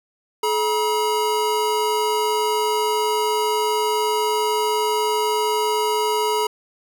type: tone pair together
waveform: square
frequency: 427.6 / 959.9 Hz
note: A4 / B5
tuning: -49 / -50 cents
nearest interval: octave + major second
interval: 1399 cents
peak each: -22 dBFS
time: 0.43-6.47 s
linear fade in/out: 5 ms
effects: none